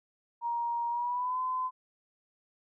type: tone with pitch glide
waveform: sine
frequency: 942 to 1021.3 Hz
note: A#5 to C6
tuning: +18 to -42 cents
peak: -29 dBFS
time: 0.41-1.71 s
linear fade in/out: 50 ms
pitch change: +140 cents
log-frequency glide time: 0.89-1.4 s
effects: none